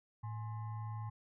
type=tone with frequency modulation; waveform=sine; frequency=110 Hz; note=A2; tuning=in tune; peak=-39 dBFS; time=0.23-1.1 s; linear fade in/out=10 ms; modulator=946 Hz; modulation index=0.46; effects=none